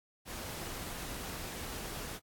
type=noise; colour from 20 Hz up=pink; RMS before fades=-42 dBFS; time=0.25-2.2 s; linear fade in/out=50 ms; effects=AAC 64 kbps